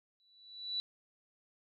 sine tone with exponential growth, 3951 Hz, B7, in tune, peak -31 dBFS, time 0.2-0.8 s, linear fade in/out 0 ms, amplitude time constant 130 ms, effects none

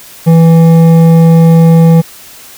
sine tone with hard clipping, 164.81 Hz, E3, in tune, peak -3 dBFS, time 0.26-2.02 s, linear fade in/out 20 ms, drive 9 dB, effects white hiss -33 dBFS RMS until 2.57 s

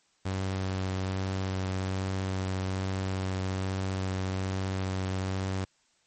sawtooth tone with vibrato, 94.7 Hz, F#2, 41 cents sharp, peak -25 dBFS, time 0.25-5.65 s, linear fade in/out 10 ms, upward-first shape sine, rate 1.2 Hz, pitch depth 11 cents each way, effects white hiss -68 dBFS RMS until 6.06 s + MP3 32 kbps

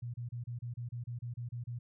sine tone bursts, 120 Hz, B2, 49 cents flat, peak -37 dBFS, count 12, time 0.02-1.79 s, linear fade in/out 10 ms, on 120 ms, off 30 ms, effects none

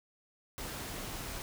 pink noise, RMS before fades -41 dBFS, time 0.58-1.42 s, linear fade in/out 0 ms, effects none

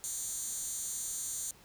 10% pulse tone with high-pass filter, 260.4 Hz, C4, 8 cents flat, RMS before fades -38 dBFS, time 0.04-1.51 s, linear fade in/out 0 ms, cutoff 7600 Hz, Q 5.1, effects pink hiss -59 dBFS RMS until 1.64 s

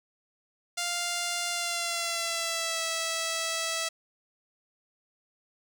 5% pulse tone with pitch glide, 698.5 to 655.5 Hz, F5 to E5, 0 to -10 cents, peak -17 dBFS, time 0.77-3.89 s, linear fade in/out 10 ms, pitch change -110 cents, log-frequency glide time 1.5-2.81 s, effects none

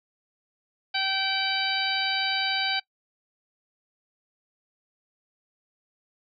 harmonic tone with a mistuned harmonic, 773 Hz, G5, 24 cents flat, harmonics 1 / 2 / 3 / 4 / 5 / 6, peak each -31 / -31 / -31 / -31 / -31 / -31 dBFS, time 0.94-2.8 s, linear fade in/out 10 ms, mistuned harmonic 4, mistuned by -26 cents, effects noise-tail reverb RT60 0.1 s tail -22 dB re dry

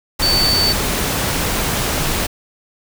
sine tone in noise, 4535 Hz, C#8, 39 cents sharp, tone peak -14 dBFS, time 0.22-0.73 s, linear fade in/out 10 ms, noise pink, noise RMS -19 dBFS, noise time 0.19-2.27 s, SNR +2 dB, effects none

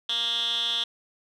10% pulse tone with band-pass filter, 233.1 Hz, A#3, in tune, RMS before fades -27 dBFS, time 0.09-0.84 s, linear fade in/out 5 ms, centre 3400 Hz, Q 9.2, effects none

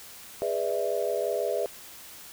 sine chord, E dominant seventh, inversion first, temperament just, 412 / 494.4 / 593.3 / 659.3 Hz, G#4 / B4 / D5 / E5, -14 / +2 / +18 / 0 cents, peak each -31 dBFS, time 0.42-1.66 s, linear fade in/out 0 ms, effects white hiss -46 dBFS RMS until 2.32 s

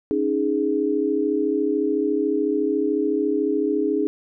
sine chord, C# suspended second, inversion none, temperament equal, 277.2 / 311.1 / 415.3 Hz, C#4 / D#4 / G#4, 0 / 0 / 0 cents, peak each -25 / -23 / -22 dBFS, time 0.11-4.07 s, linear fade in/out 0 ms, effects none

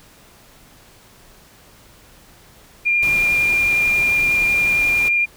sine tone with vibrato, 2402 Hz, D7, 38 cents sharp, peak -14 dBFS, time 2.85-5.26 s, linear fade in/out 20 ms, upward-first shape sine, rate 11 Hz, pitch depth 9 cents each way
pink noise, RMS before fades -31 dBFS, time 3.02-5.09 s, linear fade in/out 10 ms
effects pink hiss -48 dBFS RMS until 5.36 s

